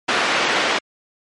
white band-pass noise, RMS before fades -19 dBFS, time 0.08-0.79 s, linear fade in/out 10 ms, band 270 to 2500 Hz, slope 12 dB/octave, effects low-pass 8000 Hz 12 dB/octave + MP3 48 kbps

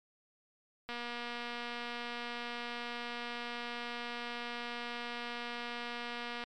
click train, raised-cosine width 0.3 ms, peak -25 dBFS, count 1327, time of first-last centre 0.89-6.438 s, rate 239 Hz, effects MP3 96 kbps

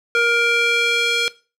square tone with band-pass filter sweep, 470.1 Hz, A#4, 15 cents sharp, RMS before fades -18 dBFS, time 0.15-1.28 s, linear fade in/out 0 ms, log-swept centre 1800 to 3500 Hz, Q 1.5, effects noise-tail reverb RT60 0.3 s tail -18 dB re dry

